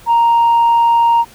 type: tone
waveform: sine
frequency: 932.3 Hz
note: A#5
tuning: in tune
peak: -6 dBFS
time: 0.06-1.25 s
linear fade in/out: 50 ms
effects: tanh soft clip ceiling -6 dBFS + pink hiss -42 dBFS RMS until 1.34 s

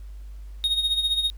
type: tone with tremolo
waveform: triangle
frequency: 3730 Hz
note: A#7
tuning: in tune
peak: -17 dBFS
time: 0.64-1.3 s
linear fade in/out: 0 ms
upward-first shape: sine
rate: 15 Hz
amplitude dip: 65%
effects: added 50 Hz sine -36 dBFS peak until 1.37 s + pink hiss -61 dBFS RMS until 1.37 s

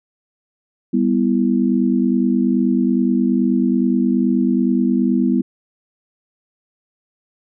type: chord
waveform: sine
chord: E minor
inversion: first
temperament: just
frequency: 197.78 / 247.2 / 329.6 Hz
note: G3 / B3 / E4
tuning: +16 / +2 / 0 cents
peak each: -18 / -16 / -21 dBFS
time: 0.93-5.42 s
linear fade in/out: 10 ms
effects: none

